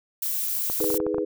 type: noise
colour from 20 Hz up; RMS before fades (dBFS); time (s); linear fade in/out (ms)
violet; -27; 0.22-0.98; 5
type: clicks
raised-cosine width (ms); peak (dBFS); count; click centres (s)
1; -18; 9; 0.699 / 0.804 / 0.843 / 0.903 / 0.944 / 1.002 / 1.066 / 1.145 / 1.183
type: chord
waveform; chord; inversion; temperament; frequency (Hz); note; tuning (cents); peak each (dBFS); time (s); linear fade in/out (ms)
sine; G# minor; second; equal with one note detuned; 318.2 / 415.3 / 493.9; D#4 / G#4 / B4; +39 / 0 / 0; -28 / -27 / -28; 0.8-1.25; 10
effects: none